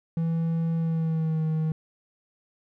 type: tone with pitch glide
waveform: triangle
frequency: 164.81 to 157.91 Hz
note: E3 to D#3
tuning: 0 to +26 cents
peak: -21 dBFS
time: 0.17-1.72 s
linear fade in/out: 2 ms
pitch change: -74 cents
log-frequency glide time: 0.76-1.44 s
effects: none